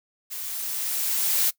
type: noise with level ramp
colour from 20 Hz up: blue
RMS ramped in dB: -34 to -21 dBFS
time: 0.3-1.51 s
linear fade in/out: 20 ms
effects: noise-tail reverb RT60 0.1 s tail -21 dB re dry